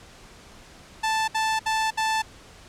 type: tone bursts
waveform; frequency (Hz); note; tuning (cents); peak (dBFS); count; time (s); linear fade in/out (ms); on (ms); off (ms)
sawtooth; 880; A5; 0; -18; 4; 1.03-2.222; 10; 250; 64
effects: pink hiss -48 dBFS RMS until 2.68 s + low-pass 8000 Hz 12 dB/octave